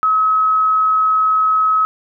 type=tone; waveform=sine; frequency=1281 Hz; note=E6; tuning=50 cents flat; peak=-11 dBFS; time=0.03-1.85 s; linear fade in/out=0 ms; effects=none